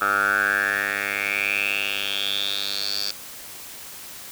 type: tone with band-pass filter sweep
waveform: 10% pulse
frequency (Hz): 100.2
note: G2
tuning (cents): +38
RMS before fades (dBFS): -24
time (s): 0.01-3.11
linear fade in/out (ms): 5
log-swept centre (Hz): 1300 to 4800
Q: 7.7
effects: white hiss -39 dBFS RMS until 4.31 s